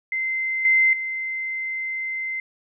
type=tone with level steps; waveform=sine; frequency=2074 Hz; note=C7; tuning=16 cents flat; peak=-22 / -14 / -25 dBFS; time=0.12-2.4 s; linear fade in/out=2 ms; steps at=0.65 / 0.93 s; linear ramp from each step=2 ms; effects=none